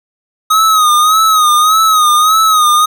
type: tone with vibrato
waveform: square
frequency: 1257 Hz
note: D#6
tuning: 17 cents sharp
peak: -7 dBFS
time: 0.5-2.86 s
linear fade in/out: 10 ms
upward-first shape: sine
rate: 1.7 Hz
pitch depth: 70 cents each way
effects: none